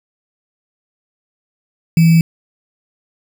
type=tone with sample-and-hold; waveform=sine; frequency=164.81 Hz; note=E3; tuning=in tune; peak=-6 dBFS; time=1.97-2.21 s; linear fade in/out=2 ms; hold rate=2450 Hz; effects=none